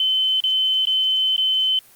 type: tone with dropouts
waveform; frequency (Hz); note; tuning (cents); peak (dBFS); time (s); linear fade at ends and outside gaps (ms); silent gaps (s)
sine; 3060; G7; -42; -16; 0-1.79; 2; 0.403-0.438 / 0.853-0.87 / 1.363-1.379
effects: white hiss -50 dBFS RMS until 1.95 s + Opus 32 kbps